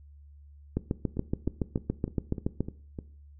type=two click trains; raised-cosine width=3 ms; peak=-14 / -23 dBFS; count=14 / 7; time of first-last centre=0.77-2.606 / 1.17-2.988 s; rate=7.08 / 3.3 Hz; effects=noise-tail reverb RT60 0.5 s tail -18 dB re dry + added 72 Hz sine -49 dBFS peak until 3.39 s